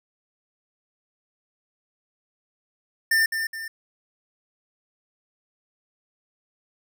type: tone with echo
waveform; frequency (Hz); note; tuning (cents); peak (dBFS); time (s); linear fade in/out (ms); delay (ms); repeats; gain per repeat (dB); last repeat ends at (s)
square; 1796; A6; +35; -18; 3.11-3.26; 5; 210; 2; -7; 3.68
effects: none